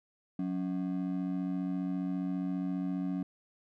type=ring-modulated tone; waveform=triangle; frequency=230 Hz; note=A#3; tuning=23 cents flat; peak=-26 dBFS; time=0.39-3.23 s; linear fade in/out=2 ms; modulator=47.4 Hz; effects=none